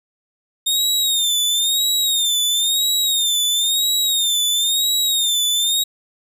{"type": "tone with vibrato", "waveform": "sawtooth", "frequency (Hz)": 3673, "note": "A#7", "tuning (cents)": -26, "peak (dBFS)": -13, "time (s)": [0.66, 5.84], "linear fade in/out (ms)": 10, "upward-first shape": "sine", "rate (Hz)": 0.99, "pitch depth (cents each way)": 91, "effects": []}